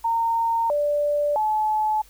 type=tone with pitch steps; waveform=sine; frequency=918 / 586 / 860 Hz; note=A#5 / D5 / A5; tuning=-27 / -4 / -40 cents; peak=-19 dBFS; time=0.04-2.02 s; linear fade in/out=10 ms; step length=660 ms; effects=added 50 Hz sine -52 dBFS peak until 2.09 s + white hiss -54 dBFS RMS until 2.09 s